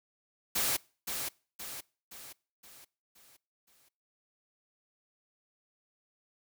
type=noise with echo; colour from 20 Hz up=white; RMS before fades=-30 dBFS; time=0.55-0.77 s; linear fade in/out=10 ms; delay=520 ms; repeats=6; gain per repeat=-6 dB; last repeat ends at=3.89 s; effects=noise-tail reverb RT60 0.4 s tail -24 dB re dry